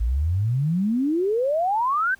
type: exponential sweep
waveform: sine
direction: up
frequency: 53.3 to 1600 Hz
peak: -19 dBFS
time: 0-2.15 s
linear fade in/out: 10 ms
effects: pink hiss -56 dBFS RMS until 2.19 s